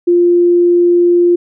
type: tone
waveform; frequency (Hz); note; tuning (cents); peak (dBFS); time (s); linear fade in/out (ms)
sine; 349.2; F4; 0; -6; 0.07-1.36; 10
effects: none

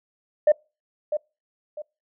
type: tone with echo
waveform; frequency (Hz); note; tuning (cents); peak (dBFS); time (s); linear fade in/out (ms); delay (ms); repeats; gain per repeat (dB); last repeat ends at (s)
sine; 603; D5; +46; -11; 0.47-0.52; 5; 650; 2; -10; 1.82
effects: noise-tail reverb RT60 0.3 s tail -26 dB re dry + tanh soft clip ceiling -9 dBFS

